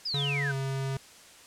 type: exponential sweep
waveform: sine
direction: down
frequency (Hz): 5200 to 1480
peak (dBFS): -29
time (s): 0.05-0.52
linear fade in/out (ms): 10
type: tone with pitch glide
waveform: square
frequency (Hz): 141.7 to 135.07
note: C#3 to C#3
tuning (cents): +38 to -45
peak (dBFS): -30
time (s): 0.14-0.97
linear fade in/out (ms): 2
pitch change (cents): -83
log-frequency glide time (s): 0.49-0.54
effects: white hiss -52 dBFS RMS until 1.46 s + low-pass 9000 Hz 12 dB/octave